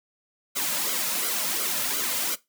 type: noise with flanger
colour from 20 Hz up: white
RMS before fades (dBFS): -27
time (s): 0.55-2.36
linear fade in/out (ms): 20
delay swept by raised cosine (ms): 1.1 to 2.7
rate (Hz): 2.8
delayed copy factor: -0.7
effects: noise-tail reverb RT60 0.2 s tail -19 dB re dry + high-pass 200 Hz 12 dB/octave